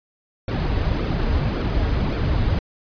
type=noise with flanger; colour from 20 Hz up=brown; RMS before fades=-21 dBFS; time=0.48-2.59 s; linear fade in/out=2 ms; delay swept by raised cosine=1 to 5.9 ms; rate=1.8 Hz; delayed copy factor=-0.55; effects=resampled to 11025 Hz